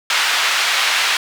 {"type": "band-pass noise", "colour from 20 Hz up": "white", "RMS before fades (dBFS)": -17, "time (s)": [0.1, 1.17], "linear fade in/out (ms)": 2, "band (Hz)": [1100, 3300], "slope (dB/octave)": 12, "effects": []}